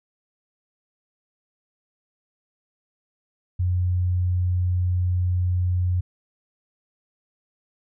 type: tone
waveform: sine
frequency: 90 Hz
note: F#2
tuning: 47 cents flat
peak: -19 dBFS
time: 3.59-6.01 s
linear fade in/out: 10 ms
effects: none